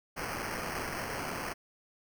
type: noise with sample-and-hold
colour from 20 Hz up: white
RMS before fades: -37 dBFS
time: 0.16-1.54 s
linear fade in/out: 20 ms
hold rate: 3675 Hz
effects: none